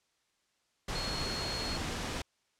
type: tone in noise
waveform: sine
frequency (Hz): 4300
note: C8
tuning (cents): +47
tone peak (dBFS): -37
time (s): 0.95-1.77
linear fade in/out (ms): 5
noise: pink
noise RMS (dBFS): -36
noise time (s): 0.88-2.22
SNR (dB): -4
effects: white hiss -75 dBFS RMS until 2.59 s + low-pass 7000 Hz 12 dB/octave